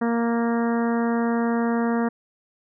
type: harmonic tone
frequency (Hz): 233.1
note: A#3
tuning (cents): 0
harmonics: 1 / 2 / 3 / 4 / 5 / 6 / 7 / 8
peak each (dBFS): -21 / -27 / -31 / -33 / -35 / -37 / -38 / -39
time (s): 0.01-2.09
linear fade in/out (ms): 10
effects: none

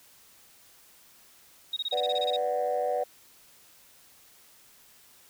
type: tone bursts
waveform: sine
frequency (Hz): 3763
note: A#7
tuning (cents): +16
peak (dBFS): -27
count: 11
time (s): 1.73-2.365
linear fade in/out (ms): 5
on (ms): 35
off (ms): 25
type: chord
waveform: sine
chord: B minor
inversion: none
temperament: equal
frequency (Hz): 493.9 / 587.3 / 740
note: B4 / D5 / F#5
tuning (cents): 0 / 0 / 0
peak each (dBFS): -29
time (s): 1.92-3.04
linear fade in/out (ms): 10
effects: tanh soft clip ceiling -19 dBFS + white hiss -57 dBFS RMS until 5.29 s

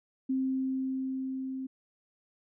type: tone with level ramp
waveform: sine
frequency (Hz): 263.2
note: C4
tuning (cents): +10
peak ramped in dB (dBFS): -26 to -34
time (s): 0.29-1.67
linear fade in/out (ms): 10
effects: none

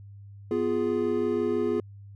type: chord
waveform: triangle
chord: F diminished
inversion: second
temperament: equal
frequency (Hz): 246.9 / 349.2 / 415.3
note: Cb4 / F4 / Ab4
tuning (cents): 0 / 0 / 0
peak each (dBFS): -28 / -26 / -25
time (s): 0.51-1.8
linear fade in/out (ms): 2
effects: added 100 Hz sine -43 dBFS peak until 2.15 s

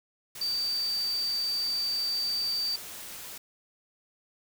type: tone in noise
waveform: sine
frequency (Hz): 4631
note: D8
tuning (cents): -25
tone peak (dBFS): -27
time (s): 0.41-2.76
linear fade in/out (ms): 5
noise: white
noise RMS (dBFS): -42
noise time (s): 0.35-3.38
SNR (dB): +12
effects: none

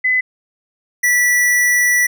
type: tone pair in turn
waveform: sine / square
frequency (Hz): 2015 / 1957.6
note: B6 / B6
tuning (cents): +34 / -16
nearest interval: minor second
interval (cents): 50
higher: first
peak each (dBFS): -12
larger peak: neither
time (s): 0.04-0.21 / 1.03-2.07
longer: second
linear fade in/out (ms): 10
effects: none

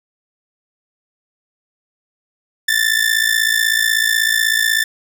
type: ring-modulated tone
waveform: sawtooth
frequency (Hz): 1770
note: A6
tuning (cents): +10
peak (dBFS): -7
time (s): 2.68-4.84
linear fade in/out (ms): 5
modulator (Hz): 28.1
effects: none

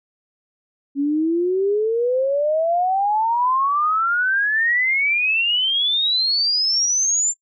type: exponential sweep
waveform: sine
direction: up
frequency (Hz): 275.5 to 7350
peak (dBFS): -16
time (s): 0.95-7.34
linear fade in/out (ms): 50
effects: noise-tail reverb RT60 0.1 s tail -21 dB re dry

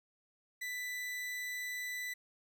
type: tone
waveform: 40% pulse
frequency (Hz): 1987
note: B6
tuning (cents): +10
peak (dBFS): -37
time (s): 0.61-2.14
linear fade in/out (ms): 10
effects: none

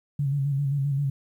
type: tone with vibrato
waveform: sine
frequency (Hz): 140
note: C#3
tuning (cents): +18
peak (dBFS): -22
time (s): 0.19-1.1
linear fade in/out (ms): 5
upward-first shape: square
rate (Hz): 7.6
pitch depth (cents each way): 45
effects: 10-bit

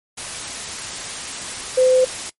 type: tone in noise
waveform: sine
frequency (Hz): 512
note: C5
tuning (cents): -38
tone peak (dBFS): -11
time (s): 1.77-2.05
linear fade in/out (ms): 10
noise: white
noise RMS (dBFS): -29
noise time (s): 0.17-2.3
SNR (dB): +15
effects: noise-tail reverb RT60 0.1 s tail -20 dB re dry + MP3 48 kbps

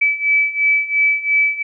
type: beating tone pair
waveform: sine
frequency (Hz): 2300 / 2302.9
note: D7 / D7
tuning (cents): -37 / -35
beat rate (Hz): 2.9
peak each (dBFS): -18 / -15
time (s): 0.01-1.63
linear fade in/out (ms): 10
effects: none

